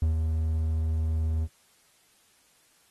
triangle tone with ADSR envelope, 79.6 Hz, D#2, 40 cents sharp, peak -18 dBFS, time 0.02-1.48 s, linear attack 4 ms, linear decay 120 ms, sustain -4 dB, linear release 48 ms, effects white hiss -63 dBFS RMS until 2.9 s + AAC 32 kbps

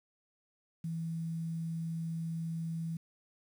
sine tone with quantisation, 164.3 Hz, E3, 5 cents flat, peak -34 dBFS, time 0.84-2.97 s, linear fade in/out 5 ms, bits 10, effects none

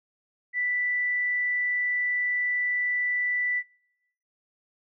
sine tone, 1975.5 Hz, B6, in tune, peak -24 dBFS, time 0.53-3.63 s, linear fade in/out 50 ms, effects noise-tail reverb RT60 1.0 s tail -26 dB re dry

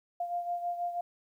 sine beating tone pair, 698.5 / 704.7 Hz, F5 / F5, 0 / +15 cents, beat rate 6.2 Hz, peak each -32 / -39 dBFS, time 0.2-1.01 s, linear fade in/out 5 ms, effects 11-bit

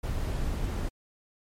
brown noise, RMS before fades -30 dBFS, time 0.03-0.89 s, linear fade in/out 10 ms, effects MP3 64 kbps

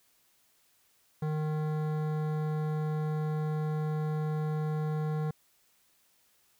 sine tone with hard clipping, 153.8 Hz, D#3, 20 cents flat, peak -31 dBFS, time 1.22-5.31 s, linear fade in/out 5 ms, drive 15 dB, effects white hiss -68 dBFS RMS until 6.59 s

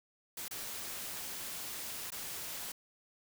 white noise with dropouts, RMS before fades -42 dBFS, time 0.37-2.72 s, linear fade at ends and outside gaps 5 ms, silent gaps 0.482-0.509 / 2.105-2.119 s, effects none

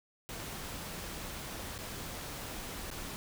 pink noise with dropouts, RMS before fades -42 dBFS, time 0.29-3.16 s, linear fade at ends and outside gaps 0 ms, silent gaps 1.78-1.788 / 2.903-2.913 s, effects none

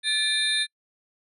sine tone cluster, 1745 / 2374 / 3653 / 4063 / 9310 Hz, A6 / D7 / A#7 / B7 / D9, -15 / +18 / -36 / +48 / -16 cents, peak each -28 / -33 / -24 / -29 / -33 dBFS, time 0.03-0.67 s, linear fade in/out 50 ms, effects noise-tail reverb RT60 0.1 s tail -26 dB re dry

